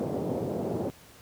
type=band-pass noise; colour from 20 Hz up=white; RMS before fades=-31 dBFS; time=0-0.9 s; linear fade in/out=0 ms; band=100 to 570 Hz; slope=24 dB/octave; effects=pink hiss -53 dBFS RMS until 1.21 s + high-pass 60 Hz 12 dB/octave